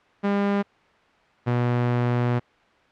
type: tone pair in turn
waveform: sawtooth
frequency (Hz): 201.1 / 121.63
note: G3 / B2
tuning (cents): +44 / -26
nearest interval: major sixth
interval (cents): 870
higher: first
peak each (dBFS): -16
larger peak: neither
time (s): 0.23-0.63 / 1.46-2.4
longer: second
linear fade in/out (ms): 20
effects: white hiss -57 dBFS RMS until 2.91 s + low-pass 2000 Hz 12 dB/octave